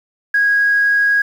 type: tone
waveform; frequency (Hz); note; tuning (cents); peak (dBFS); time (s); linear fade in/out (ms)
sine; 1648; G#6; -14; -10; 0.34-1.22; 5
effects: tanh soft clip ceiling -6 dBFS + 7-bit